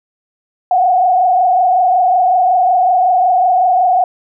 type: tone with frequency modulation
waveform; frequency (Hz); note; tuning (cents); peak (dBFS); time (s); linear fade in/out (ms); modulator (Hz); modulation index
sine; 732; F#5; -19; -8; 0.71-4.04; 2; 25.4; 1.2
effects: none